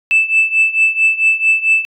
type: tone with tremolo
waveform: sine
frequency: 2637 Hz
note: E7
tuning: in tune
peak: -5 dBFS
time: 0.11-1.85 s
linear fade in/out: 0 ms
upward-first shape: triangle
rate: 4.5 Hz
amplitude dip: 90%
effects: tanh soft clip ceiling -4 dBFS